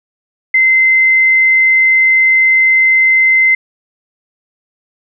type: tone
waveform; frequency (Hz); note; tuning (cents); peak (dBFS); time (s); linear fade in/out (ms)
sine; 2068; C7; -21; -6; 0.54-3.55; 5
effects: none